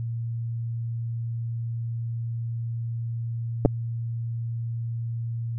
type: clicks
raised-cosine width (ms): 2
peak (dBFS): -5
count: 2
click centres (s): 3.651 / 3.658
effects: added 116 Hz sine -27 dBFS peak until 5.58 s

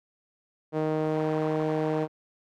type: tone with band-pass filter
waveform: sawtooth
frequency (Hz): 155.56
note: D#3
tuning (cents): 0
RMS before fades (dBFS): -27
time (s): 0.72-2.08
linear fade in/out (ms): 50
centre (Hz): 490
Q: 1.5
effects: AAC 48 kbps

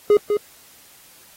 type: tone with echo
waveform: triangle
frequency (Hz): 415.3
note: G#4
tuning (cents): 0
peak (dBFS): -8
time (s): 0.1-0.17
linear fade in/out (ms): 2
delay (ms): 200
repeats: 1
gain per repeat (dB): -6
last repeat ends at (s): 0.37
effects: white hiss -49 dBFS RMS until 1.36 s + AAC 48 kbps

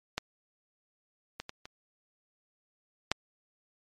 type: clicks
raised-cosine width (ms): 0.2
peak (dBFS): -13 / -18 / -22 / -26 / -8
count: 5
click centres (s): 0.18 / 1.4 / 1.494 / 1.655 / 3.116
effects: MP3 64 kbps

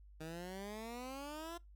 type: exponential sweep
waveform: 15% pulse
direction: up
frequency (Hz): 155.3 to 347.6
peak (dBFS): -38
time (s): 0.2-1.58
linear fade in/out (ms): 10
effects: noise-tail reverb RT60 0.2 s tail -23 dB re dry + added 50 Hz sine -56 dBFS peak until 1.75 s

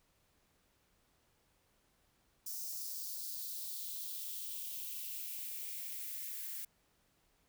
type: noise with high-pass filter sweep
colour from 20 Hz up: violet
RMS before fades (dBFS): -43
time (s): 2.46-6.65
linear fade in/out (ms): 5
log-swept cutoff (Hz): 5600 to 1700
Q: 2.8
effects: pink hiss -74 dBFS RMS until 7.48 s

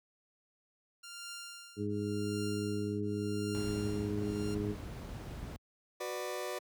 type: tone with tremolo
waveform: 10% pulse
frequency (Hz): 1394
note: F6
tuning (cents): -4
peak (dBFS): -34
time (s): 1.03-4.55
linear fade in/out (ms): 10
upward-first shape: triangle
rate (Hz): 0.88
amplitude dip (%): 100
type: harmonic tone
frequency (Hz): 103.5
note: G#2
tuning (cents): -5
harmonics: 1 / 2 / 3 / 4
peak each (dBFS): -38 / -38 / -38 / -38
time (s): 1.76-4.76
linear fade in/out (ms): 50
type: noise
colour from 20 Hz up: brown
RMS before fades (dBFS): -39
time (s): 3.55-5.56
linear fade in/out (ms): 0
type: chord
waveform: sawtooth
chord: B minor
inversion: second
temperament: just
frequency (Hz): 370.4 / 493.9 / 592.7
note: F#4 / B4 / D5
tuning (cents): +2 / 0 / +16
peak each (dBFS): -37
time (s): 6-6.59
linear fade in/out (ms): 10
effects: high-pass 60 Hz 12 dB/octave

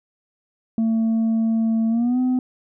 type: tone with pitch glide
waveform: sine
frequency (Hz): 224.8 to 253.8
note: A3 to B3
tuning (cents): +37 to +47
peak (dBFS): -14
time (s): 0.78-2.39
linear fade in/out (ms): 2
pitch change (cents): +210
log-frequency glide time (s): 1.89-2.19
effects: tanh soft clip ceiling -16 dBFS

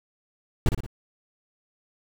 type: noise with echo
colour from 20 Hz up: brown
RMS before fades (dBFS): -17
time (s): 0.66-0.69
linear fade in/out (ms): 2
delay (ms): 58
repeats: 3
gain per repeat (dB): -6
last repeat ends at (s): 0.864
effects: none

